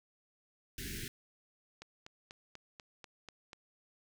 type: band-stop noise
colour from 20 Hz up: pink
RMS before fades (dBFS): -42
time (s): 0.78-1.08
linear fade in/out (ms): 2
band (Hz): 420 to 1500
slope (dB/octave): 96
type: click train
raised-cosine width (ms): 0.2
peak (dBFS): -31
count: 8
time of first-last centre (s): 1.82-3.531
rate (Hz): 4.09
effects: none